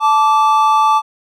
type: tone pair together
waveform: triangle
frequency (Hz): 874 / 1166.7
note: A5 / D6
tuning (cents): -12 / -12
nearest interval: perfect fourth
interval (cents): 500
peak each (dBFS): -10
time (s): 0-1.02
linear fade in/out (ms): 50
effects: none